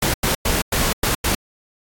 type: noise bursts at uneven times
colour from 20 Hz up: pink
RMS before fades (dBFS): -19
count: 6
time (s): 0.02-0.14 / 0.23-0.35 / 0.45-0.62 / 0.72-0.93 / 1.03-1.15 / 1.24-1.35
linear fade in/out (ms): 5
effects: AAC 64 kbps